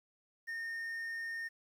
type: tone with quantisation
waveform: triangle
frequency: 1831 Hz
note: A#6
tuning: 32 cents flat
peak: -36 dBFS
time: 0.47-1.49 s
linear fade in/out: 20 ms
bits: 11
effects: none